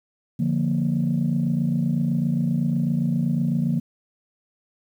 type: chord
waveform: sine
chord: Bb major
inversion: first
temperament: equal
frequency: 146.83 / 174.61 / 233.1 Hz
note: D3 / F3 / Bb3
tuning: 0 / 0 / 0 cents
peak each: -23 dBFS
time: 0.39-3.8 s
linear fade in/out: 10 ms
effects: tanh soft clip ceiling -13 dBFS + 9-bit